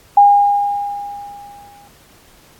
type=tone with exponential decay; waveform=sine; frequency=812 Hz; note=G#5; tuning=39 cents flat; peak=-3 dBFS; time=0.17-1.88 s; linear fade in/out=5 ms; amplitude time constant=370 ms; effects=pink hiss -48 dBFS RMS until 2.59 s + AAC 64 kbps